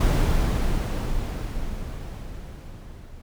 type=noise with level ramp; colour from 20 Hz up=brown; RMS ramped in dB=-17 to -43 dBFS; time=0-3.22 s; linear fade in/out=10 ms; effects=none